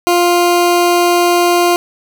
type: tone pair in turn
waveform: 20% pulse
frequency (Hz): 350 / 350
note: F4 / F4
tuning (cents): +4 / +4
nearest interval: unison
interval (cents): 0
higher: neither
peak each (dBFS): -4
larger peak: neither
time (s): 0.07-0.41 / 0.41-1.76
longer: second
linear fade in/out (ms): 0
effects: none